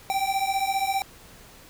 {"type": "beating tone pair", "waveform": "square", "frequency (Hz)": [772, 787], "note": ["G5", "G5"], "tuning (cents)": [-27, 7], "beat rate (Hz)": 15, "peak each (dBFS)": -27, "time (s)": [0.1, 1.02], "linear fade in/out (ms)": 0, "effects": ["pink hiss -49 dBFS RMS until 1.69 s"]}